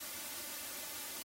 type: noise with comb filter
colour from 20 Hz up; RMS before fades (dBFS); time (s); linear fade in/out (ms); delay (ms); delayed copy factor
white; -44; 0-1.23; 10; 3.4; +0.6
effects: high-pass 80 Hz 12 dB/octave + AAC 48 kbps